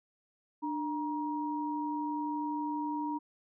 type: tone pair together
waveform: sine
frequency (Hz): 298 / 946.9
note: D4 / A#5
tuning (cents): +25 / +27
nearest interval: octave + minor sixth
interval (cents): 2002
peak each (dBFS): -34 / -35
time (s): 0.62-3.19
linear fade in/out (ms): 20
effects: none